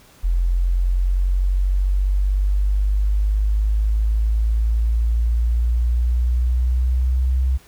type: exponential sweep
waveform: sine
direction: up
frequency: 43.22 to 65 Hz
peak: -15 dBFS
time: 0.23-7.58 s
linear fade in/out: 20 ms
effects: pink hiss -50 dBFS RMS until 7.67 s